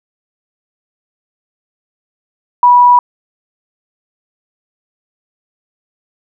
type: tone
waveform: sine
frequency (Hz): 977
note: B5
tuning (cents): -19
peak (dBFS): -3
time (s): 2.63-2.99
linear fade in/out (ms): 2
effects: none